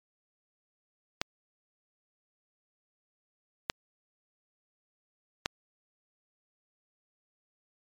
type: clicks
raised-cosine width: 0.2 ms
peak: -10 dBFS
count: 3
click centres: 1.215 / 3.699 / 5.459 s
effects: MP3 96 kbps